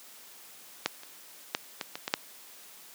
clicks, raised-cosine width 0.2 ms, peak -8 / -28 / -9 / -15 / -18 / -14 / -6 dBFS, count 7, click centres 0.86 / 1.034 / 1.549 / 1.812 / 1.955 / 2.079 / 2.139 s, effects white hiss -51 dBFS RMS until 2.94 s + high-pass 200 Hz 12 dB/octave

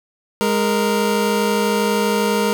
25% pulse tone pair together, 206.9 / 466.2 Hz, G#3 / A#4, -6 / 0 cents, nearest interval octave + major second, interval 1406 cents, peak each -15 / -15 dBFS, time 0.41-2.53 s, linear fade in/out 0 ms, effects none

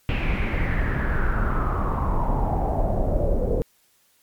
brown noise with low-pass filter sweep, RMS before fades -22 dBFS, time 0.09-3.62 s, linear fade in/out 0 ms, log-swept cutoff 2700 to 480 Hz, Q 5.3, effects white hiss -62 dBFS RMS until 4.22 s + MP3 96 kbps

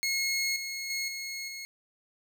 20% pulse tone with level steps, 2168 Hz, C#7, 39 cents flat, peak -22 / -29 / -25 / -30 / -33 dBFS, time 0.03-1.65 s, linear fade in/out 0 ms, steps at 0.56 / 0.9 / 1.08 / 1.48 s, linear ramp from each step 2 ms, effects none

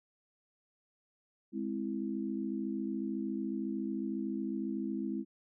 sine chord, Ab augmented, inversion none, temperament equal, 207.7 / 261.6 / 329.6 Hz, Ab3 / C4 / E4, 0 / 0 / 0 cents, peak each -37 / -38 / -38 dBFS, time 1.52-5.25 s, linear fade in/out 50 ms, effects none

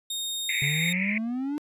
sawtooth tone, 3700 Hz, A#7, 14 cents flat, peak -26 dBFS, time 0.1-0.93 s, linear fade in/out 5 ms
pink band-pass noise, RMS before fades -29 dBFS, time 0.49-1.18 s, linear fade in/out 2 ms, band 2000 to 2400 Hz, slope 96 dB/octave
triangle exponential sweep, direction up, 138.8 to 301.2 Hz, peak -25 dBFS, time 0.62-1.58 s, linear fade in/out 0 ms
effects resampled to 32000 Hz

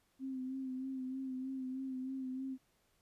sine tone with vibrato, 261.6 Hz, C4, in tune, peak -38 dBFS, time 0.19-2.58 s, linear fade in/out 50 ms, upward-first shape sine, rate 3.2 Hz, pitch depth 35 cents each way, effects pink hiss -75 dBFS RMS until 3.01 s + resampled to 32000 Hz

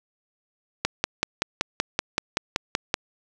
click train, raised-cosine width 0.2 ms, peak -4 dBFS, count 12, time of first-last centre 0.85-2.941 s, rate 5.26 Hz, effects none

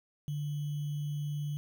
sine tone with sample-and-hold, 146.83 Hz, D3, in tune, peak -32 dBFS, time 0.28-1.57 s, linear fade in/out 0 ms, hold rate 3150 Hz, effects none

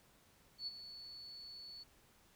sine tone with ADSR envelope, 4435 Hz, C#8, in tune, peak -38 dBFS, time 0.58-1.84 s, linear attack 90 ms, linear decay 28 ms, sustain -11 dB, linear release 18 ms, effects pink hiss -68 dBFS RMS until 2.35 s

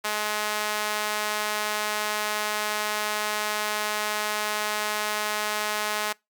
sawtooth tone with high-pass filter, 211.4 Hz, G#3, 31 cents sharp, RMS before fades -28 dBFS, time 0.04-6.13 s, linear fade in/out 10 ms, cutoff 900 Hz, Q 0.75, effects noise-tail reverb RT60 0.2 s tail -24 dB re dry + Opus 48 kbps

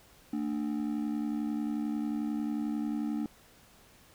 triangle ring-modulated tone, 260 Hz, C4, 11 cents flat, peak -25 dBFS, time 0.33-3.26 s, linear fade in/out 2 ms, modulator 35.6 Hz, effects pink hiss -59 dBFS RMS until 4.14 s

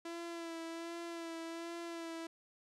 sawtooth tone with vibrato, 334.4 Hz, E4, 25 cents sharp, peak -38 dBFS, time 0.05-2.27 s, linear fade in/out 5 ms, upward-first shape sine, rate 1.3 Hz, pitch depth 28 cents each way, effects low-pass 9000 Hz 12 dB/octave

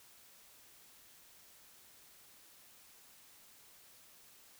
silence, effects white hiss -61 dBFS RMS until 4.59 s

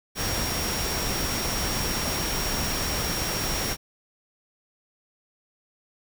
sine tone in noise, 5588 Hz, F8, in tune, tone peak -32 dBFS, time 0.15-3.77 s, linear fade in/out 50 ms, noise pink, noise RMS -28 dBFS, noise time 0.15-3.77 s, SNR -7 dB, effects none

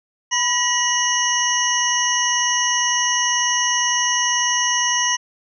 sine tone cluster, 992 / 1921 / 2922 / 5630 / 6210 Hz, B5 / B6 / F#7 / F8 / G8, +7 / -48 / -22 / +13 / -17 cents, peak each -23 dBFS, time 0.31-5.17 s, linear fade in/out 20 ms, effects none

